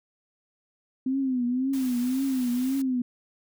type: tone with vibrato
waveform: sine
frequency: 256.5 Hz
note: C4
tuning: 34 cents flat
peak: -23 dBFS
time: 1.06-3.02 s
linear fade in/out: 5 ms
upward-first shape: triangle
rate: 1.9 Hz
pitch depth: 120 cents each way
type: noise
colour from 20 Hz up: white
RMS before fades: -43 dBFS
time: 1.73-2.82 s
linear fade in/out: 5 ms
effects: none